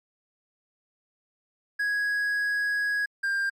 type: tone pair in turn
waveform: triangle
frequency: 1661.2 / 1595.1 Hz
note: G#6 / G6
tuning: 0 / +30 cents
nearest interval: minor second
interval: 70 cents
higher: first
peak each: -22 dBFS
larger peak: neither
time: 1.79-3.06 / 3.23-3.5 s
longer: first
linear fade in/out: 10 ms
effects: MP3 64 kbps